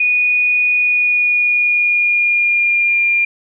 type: tone with pitch glide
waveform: sine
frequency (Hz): 2466 to 2400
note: D#7 to D7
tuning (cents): -16 to +37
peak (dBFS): -11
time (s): 0-3.25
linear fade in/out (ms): 5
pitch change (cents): -47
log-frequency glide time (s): 0.75-2.97
effects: none